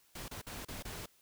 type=noise with dropouts; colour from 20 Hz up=pink; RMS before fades=-44 dBFS; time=0.15-1.06 s; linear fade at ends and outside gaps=5 ms; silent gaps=0.283-0.311 / 0.416-0.466 / 0.65-0.683 / 0.826-0.85 s; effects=white hiss -68 dBFS RMS until 1.21 s